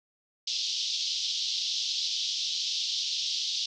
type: band-pass noise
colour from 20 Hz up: pink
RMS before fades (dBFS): -31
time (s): 0.47-3.66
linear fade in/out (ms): 5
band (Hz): 3200 to 5700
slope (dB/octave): 48
effects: none